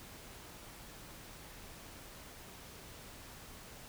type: silence
effects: pink hiss -52 dBFS RMS until 3.88 s